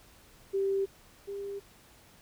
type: tone pair in turn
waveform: sine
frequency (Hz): 391 / 399.2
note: G4 / G4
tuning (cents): -4 / +32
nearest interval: unison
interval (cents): 36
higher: second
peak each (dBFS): -26 / -35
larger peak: first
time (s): 0.53-0.86 / 1.27-1.6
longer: neither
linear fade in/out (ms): 20
effects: pink hiss -58 dBFS RMS until 2.21 s